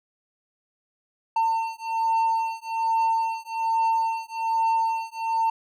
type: beating tone pair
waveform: triangle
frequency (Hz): 902 / 903.2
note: A5 / A5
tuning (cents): +43 / +45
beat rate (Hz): 1.2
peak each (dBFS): -23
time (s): 1.36-5.5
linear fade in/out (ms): 5
effects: none